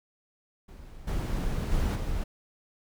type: noise with level steps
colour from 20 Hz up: brown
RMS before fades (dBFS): -45 / -29 / -26 / -31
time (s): 0.68-2.24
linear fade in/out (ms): 10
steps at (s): 1.07 / 1.71 / 1.95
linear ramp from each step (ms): 10
effects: none